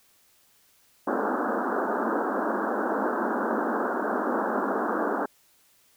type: band-pass noise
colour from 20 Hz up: pink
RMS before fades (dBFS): -27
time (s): 1.07-5.26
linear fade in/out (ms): 5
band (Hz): 210 to 1600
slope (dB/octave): 96
effects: white hiss -62 dBFS RMS until 5.96 s